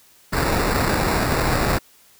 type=noise with sample-and-hold; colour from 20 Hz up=pink; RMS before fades=-20 dBFS; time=0.32-1.79 s; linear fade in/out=20 ms; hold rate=3150 Hz; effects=white hiss -53 dBFS RMS until 2.19 s